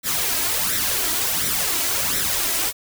white noise with flanger, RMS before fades -22 dBFS, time 0.03-2.73 s, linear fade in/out 50 ms, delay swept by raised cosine 0.52 to 3.12 ms, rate 1.4 Hz, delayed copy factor +0.65, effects none

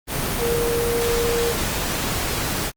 sine tone in noise, 470.1 Hz, A#4, 15 cents sharp, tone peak -20 dBFS, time 0.38-1.55 s, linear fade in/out 50 ms, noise pink, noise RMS -24 dBFS, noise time 0.07-2.72 s, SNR +1 dB, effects Opus 24 kbps

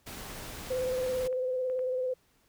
pink noise, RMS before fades -42 dBFS, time 0.06-1.28 s, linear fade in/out 10 ms
sine tone with vibrato, 510 Hz, C5, 44 cents flat, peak -28 dBFS, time 0.7-2.14 s, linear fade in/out 10 ms, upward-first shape square, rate 18 Hz, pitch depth 22 cents each way
clicks, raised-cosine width 0.5 ms, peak -36 dBFS, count 3, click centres 1.328 / 1.699 / 1.792 s
effects pink hiss -68 dBFS RMS until 2.48 s

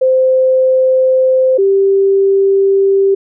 sine tone pair in turn, 519 / 391.6 Hz, C5 / G4, -14 / -2 cents, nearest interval perfect fourth, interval 488 cents, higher first, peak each -7 dBFS, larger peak neither, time 0.01-1.58 / 1.58-3.15 s, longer neither, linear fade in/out 10 ms, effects none

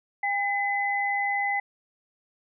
sine tone pair together, 806 / 2022 Hz, G5 / B6, +48 / +40 cents, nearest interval octave + major third, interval 1592 cents, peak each -27 / -26 dBFS, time 0.23-1.6 s, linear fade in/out 5 ms, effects none

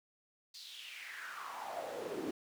brown noise with high-pass filter sweep, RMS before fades -44 dBFS, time 0.54-2.31 s, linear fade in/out 5 ms, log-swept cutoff 4600 to 300 Hz, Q 4.5, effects none

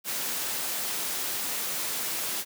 white high-pass noise, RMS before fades -31 dBFS, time 0.04-2.45 s, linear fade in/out 50 ms, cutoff 160 Hz, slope 12 dB/octave, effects none

